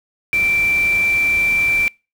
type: tone in noise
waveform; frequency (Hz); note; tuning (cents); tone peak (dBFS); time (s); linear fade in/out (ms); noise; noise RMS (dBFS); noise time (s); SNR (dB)
sine; 2345; D7; -3; -14; 0.33-1.88; 0; pink; -32; 0.33-1.88; +15
effects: noise-tail reverb RT60 0.3 s tail -26 dB re dry